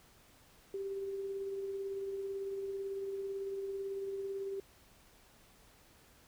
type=tone with tremolo; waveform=sine; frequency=392 Hz; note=G4; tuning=in tune; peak=-35 dBFS; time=0.74-4.6 s; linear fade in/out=2 ms; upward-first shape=triangle; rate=18 Hz; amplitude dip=35%; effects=pink hiss -63 dBFS RMS until 6.27 s